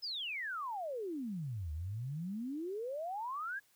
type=exponential two-way sweep; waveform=sine; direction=down then up; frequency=5240 to 73.42 to 1692 Hz; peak=-37 dBFS; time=0.02-3.6 s; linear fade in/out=20 ms; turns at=1.72 s; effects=white hiss -70 dBFS RMS until 3.75 s